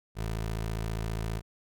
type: tone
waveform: 20% pulse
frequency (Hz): 54.9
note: A1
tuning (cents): -3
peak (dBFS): -26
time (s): 0.15-1.42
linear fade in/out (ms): 50
effects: none